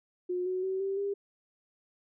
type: tone with pitch steps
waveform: sine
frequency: 360 / 369.7 / 379.6 / 389.9 / 400.4 Hz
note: F#4 / F#4 / F#4 / G4 / G4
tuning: -47 / -1 / +44 / -9 / +37 cents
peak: -29 dBFS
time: 0.29-1.14 s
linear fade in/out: 10 ms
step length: 170 ms
effects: none